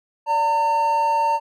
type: tone pair together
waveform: triangle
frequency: 579.3 / 911 Hz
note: D5 / A#5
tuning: -24 / -40 cents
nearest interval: minor sixth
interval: 784 cents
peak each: -25 / -15 dBFS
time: 0.26-1.4 s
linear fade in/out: 50 ms
effects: none